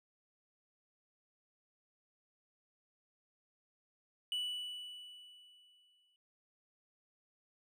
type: tone with exponential decay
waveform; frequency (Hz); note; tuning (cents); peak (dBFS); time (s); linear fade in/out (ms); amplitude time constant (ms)
triangle; 2960; F#7; 0; -32; 4.32-6.16; 1; 400
effects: none